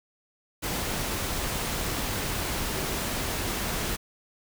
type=tone in noise; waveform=sine; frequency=379.5 Hz; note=F#4; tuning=44 cents sharp; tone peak=-40 dBFS; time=2.73-2.98 s; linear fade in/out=20 ms; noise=pink; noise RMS=-30 dBFS; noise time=0.62-3.97 s; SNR=-13 dB; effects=none